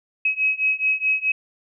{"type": "beating tone pair", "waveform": "sine", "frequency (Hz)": [2550, 2554.7], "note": ["D#7", "D#7"], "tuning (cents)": [42, 45], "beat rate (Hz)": 4.7, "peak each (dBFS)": [-22, -21], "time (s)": [0.25, 1.32], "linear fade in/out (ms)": 5, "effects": []}